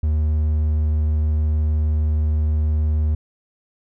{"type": "tone", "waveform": "triangle", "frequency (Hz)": 76.6, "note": "D#2", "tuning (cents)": -27, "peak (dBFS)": -14, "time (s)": [0.03, 3.15], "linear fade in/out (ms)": 5, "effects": []}